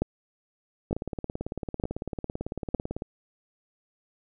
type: two click trains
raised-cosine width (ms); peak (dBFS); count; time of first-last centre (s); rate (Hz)
2; -11 / -18; 4 / 39; 0.02-2.747 / 0.91-3.021; 1.1 / 18
effects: none